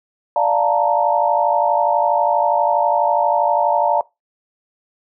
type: chord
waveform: sine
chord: Bb major seventh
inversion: first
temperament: equal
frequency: 587.3 / 698.5 / 880 / 932.3 Hz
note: D5 / F5 / A5 / Bb5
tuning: 0 / 0 / 0 / 0 cents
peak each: -19 dBFS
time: 0.36-4.01 s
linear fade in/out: 2 ms
effects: noise-tail reverb RT60 0.2 s tail -21 dB re dry